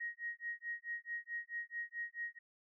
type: tone with tremolo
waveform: sine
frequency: 1882 Hz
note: A#6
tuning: 16 cents sharp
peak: -37 dBFS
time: 0-2.39 s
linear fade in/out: 10 ms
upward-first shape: sine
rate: 4.6 Hz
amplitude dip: 100%
effects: none